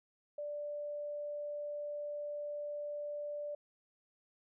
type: tone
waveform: sine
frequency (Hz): 587.3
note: D5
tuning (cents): 0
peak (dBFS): -38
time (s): 0.38-3.55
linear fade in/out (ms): 5
effects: none